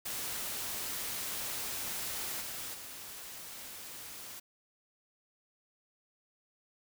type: noise with level steps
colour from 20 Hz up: white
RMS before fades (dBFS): -38 / -41 / -46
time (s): 0.05-4.4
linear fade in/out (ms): 10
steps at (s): 2.4 / 2.73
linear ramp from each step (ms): 20
effects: none